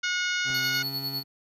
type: harmonic tone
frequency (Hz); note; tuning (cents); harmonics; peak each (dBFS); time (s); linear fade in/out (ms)
725; F#5; -35; 2 / 3 / 4 / 5 / 6 / 7 / 8 / 9; -28 / -32 / -34 / -36 / -38 / -39 / -40 / -41; 0.03-0.83; 10
type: tone with pitch glide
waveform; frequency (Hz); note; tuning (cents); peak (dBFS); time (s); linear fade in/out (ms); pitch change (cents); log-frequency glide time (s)
25% pulse; 131.7 to 137.13; C3 to C#3; +12 to -18; -33; 0.44-1.24; 50; +70; 0.61-0.88
type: clicks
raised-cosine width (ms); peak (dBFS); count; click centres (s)
2; -40 / -30; 2; 0.496 / 0.503
type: tone with tremolo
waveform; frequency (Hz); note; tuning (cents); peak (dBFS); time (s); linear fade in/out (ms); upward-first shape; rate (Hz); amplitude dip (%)
square; 4400; C#8; -14; -28; 0.54-1.23; 5; sine; 10; 65
effects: none